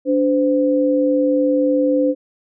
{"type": "tone pair together", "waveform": "sine", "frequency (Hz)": [290, 513.4], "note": ["D4", "C5"], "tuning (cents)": [-22, -33], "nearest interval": "minor seventh", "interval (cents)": 989, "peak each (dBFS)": -16, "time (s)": [0.05, 2.15], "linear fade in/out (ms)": 50, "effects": []}